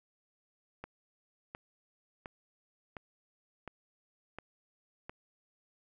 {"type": "click train", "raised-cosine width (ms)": 0.5, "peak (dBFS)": -27, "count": 7, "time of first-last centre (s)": [0.84, 5.095], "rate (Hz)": 1.41, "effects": []}